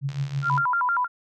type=tone with tremolo; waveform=sine; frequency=138.59 Hz; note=C#3; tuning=in tune; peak=-21 dBFS; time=0.01-0.66 s; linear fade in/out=50 ms; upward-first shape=triangle; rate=6.1 Hz; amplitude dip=90%
type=click train; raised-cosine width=0.2 ms; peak=-24 dBFS; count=37; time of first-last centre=0.09-0.58 s; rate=73.5 Hz
type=tone with vibrato; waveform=sine; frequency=1174.7 Hz; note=D6; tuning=in tune; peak=-20 dBFS; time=0.42-1.08 s; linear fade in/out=50 ms; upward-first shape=square; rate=6.4 Hz; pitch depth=290 cents each way
effects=none